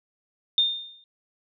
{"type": "tone with exponential decay", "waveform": "sine", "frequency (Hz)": 3631, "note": "A#7", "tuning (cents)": -46, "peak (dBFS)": -15, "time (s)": [0.58, 1.04], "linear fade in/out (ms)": 1, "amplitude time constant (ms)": 100, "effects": []}